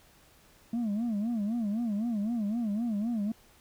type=tone with vibrato; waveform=sine; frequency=220 Hz; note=A3; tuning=in tune; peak=-25 dBFS; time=0.73-3.32 s; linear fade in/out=5 ms; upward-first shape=sine; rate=3.9 Hz; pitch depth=160 cents each way; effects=tanh soft clip ceiling -27 dBFS + pink hiss -60 dBFS RMS until 3.6 s